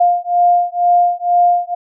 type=beating tone pair; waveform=sine; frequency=703 / 705.1 Hz; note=F5 / F5; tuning=+11 / +16 cents; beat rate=2.1 Hz; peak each=-13 dBFS; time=0-1.75 s; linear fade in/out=10 ms; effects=none